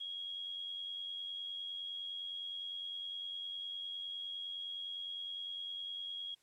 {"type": "tone with amplitude modulation", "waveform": "sine", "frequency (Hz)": 3296, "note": "G#7", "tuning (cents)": -14, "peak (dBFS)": -38, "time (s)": [0, 6.35], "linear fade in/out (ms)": 10, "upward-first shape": "sine", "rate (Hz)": 89.8, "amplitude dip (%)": 45, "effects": ["white hiss -72 dBFS RMS until 6.42 s", "low-pass 9000 Hz 12 dB/octave"]}